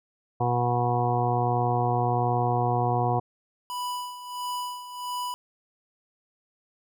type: harmonic tone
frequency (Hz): 121.4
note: B2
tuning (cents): -29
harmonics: 1 / 2 / 3 / 4 / 6 / 7 / 8 / 9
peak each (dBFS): -26 / -35 / -32 / -32 / -26 / -36 / -31 / -38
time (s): 0.4-3.2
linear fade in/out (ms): 10
type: tone with tremolo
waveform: square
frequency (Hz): 987.8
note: B5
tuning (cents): 0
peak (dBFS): -29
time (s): 3.7-5.34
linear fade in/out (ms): 0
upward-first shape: sine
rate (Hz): 1.5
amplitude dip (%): 70
effects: none

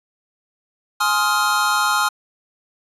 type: chord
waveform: square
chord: F minor seventh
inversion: first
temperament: just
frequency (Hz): 838.1 / 1047.7 / 1257.2 / 1396.9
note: Ab5 / C6 / Eb6 / F6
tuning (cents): +16 / +2 / +18 / 0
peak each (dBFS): -24 / -24 / -22 / -21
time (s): 1-2.09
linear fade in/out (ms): 10
effects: resampled to 32000 Hz

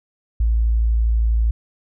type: tone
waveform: sine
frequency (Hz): 56.2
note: A1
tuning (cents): +37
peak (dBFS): -14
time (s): 0.4-1.51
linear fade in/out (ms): 5
effects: none

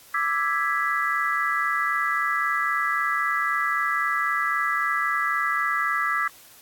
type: chord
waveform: sine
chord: E dominant seventh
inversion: third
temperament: equal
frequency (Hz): 1174.7 / 1318.5 / 1661.2 / 1975.5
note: D6 / E6 / G#6 / B6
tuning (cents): 0 / 0 / 0 / 0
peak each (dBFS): -27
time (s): 0.14-6.28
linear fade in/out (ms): 5
effects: white hiss -50 dBFS RMS until 6.61 s + AAC 64 kbps

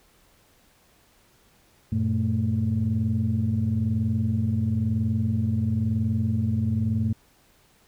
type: tone cluster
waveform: sine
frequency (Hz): 94.5 / 115.5 / 221.7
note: F#2 / A#2 / A3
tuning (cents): +37 / -16 / +13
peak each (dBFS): -25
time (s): 1.92-7.13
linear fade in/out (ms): 5
effects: tanh soft clip ceiling -14 dBFS + pink hiss -60 dBFS RMS until 7.87 s

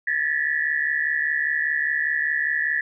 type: tone cluster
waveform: sine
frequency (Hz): 1715 / 1780 / 1932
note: A6 / A6 / B6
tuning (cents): -45 / +20 / -39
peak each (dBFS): -25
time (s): 0.07-2.81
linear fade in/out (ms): 5
effects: none

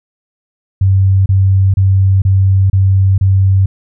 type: tone bursts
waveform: sine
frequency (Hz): 96.2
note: G2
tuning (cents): -32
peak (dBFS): -6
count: 6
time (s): 0.81-3.66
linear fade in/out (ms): 5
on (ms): 450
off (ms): 30
effects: none

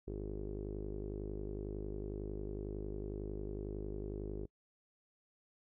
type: tone with low-pass filter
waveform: sawtooth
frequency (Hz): 51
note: G#1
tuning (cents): -31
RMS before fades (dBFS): -42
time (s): 0.07-4.46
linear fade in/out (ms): 10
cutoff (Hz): 390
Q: 6.5
effects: noise-tail reverb RT60 0.1 s tail -26 dB re dry

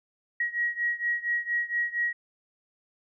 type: beating tone pair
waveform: sine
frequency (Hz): 1900 / 1904.3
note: A#6 / A#6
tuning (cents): +33 / +36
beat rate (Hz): 4.3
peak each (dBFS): -28 / -30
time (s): 0.4-2.13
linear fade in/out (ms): 5
effects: none

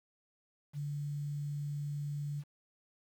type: tone with quantisation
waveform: sine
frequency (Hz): 145.2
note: D3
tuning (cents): -19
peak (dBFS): -35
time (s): 0.73-2.44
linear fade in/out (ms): 50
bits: 10
effects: none

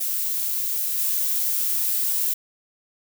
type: noise with level steps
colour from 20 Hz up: violet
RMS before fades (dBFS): -25 / -23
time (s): 0-2.34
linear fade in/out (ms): 10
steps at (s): 0.97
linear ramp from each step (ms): 20
effects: none

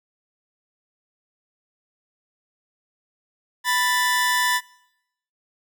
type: tone pair together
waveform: sawtooth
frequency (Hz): 987.8 / 1762.8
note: B5 / A6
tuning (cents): 0 / +3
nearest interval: minor seventh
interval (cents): 1003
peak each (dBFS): -18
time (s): 3.64-4.61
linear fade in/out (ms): 50
effects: noise-tail reverb RT60 0.8 s tail -22 dB re dry

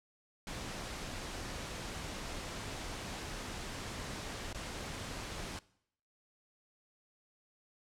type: noise with dropouts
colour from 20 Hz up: pink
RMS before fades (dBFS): -42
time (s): 0.47-5.59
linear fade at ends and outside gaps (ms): 2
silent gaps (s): 4.529-4.546
effects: noise-tail reverb RT60 0.7 s tail -21 dB re dry + low-pass 8000 Hz 12 dB/octave

